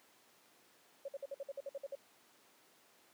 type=tone bursts; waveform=sine; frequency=554.4 Hz; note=C#5; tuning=in tune; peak=-39 dBFS; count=11; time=1.05-1.953 s; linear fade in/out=5 ms; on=33 ms; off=54 ms; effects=pink hiss -66 dBFS RMS until 3.13 s + high-pass 300 Hz 12 dB/octave